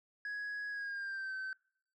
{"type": "tone with pitch glide", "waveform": "sine", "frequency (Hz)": [1668, 1538.4], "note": ["G#6", "G6"], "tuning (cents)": [7, -33], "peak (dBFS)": -35, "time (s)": [0.25, 1.53], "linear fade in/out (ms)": 2, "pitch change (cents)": -140, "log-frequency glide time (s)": [0.7, 1.34], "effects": ["noise-tail reverb RT60 0.6 s tail -25 dB re dry", "tanh soft clip ceiling -37 dBFS"]}